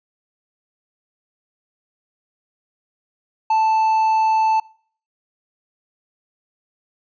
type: tone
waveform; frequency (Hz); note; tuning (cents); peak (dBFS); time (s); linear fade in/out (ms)
triangle; 880; A5; 0; -12; 3.5-4.6; 5
effects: noise-tail reverb RT60 0.5 s tail -24 dB re dry + resampled to 16000 Hz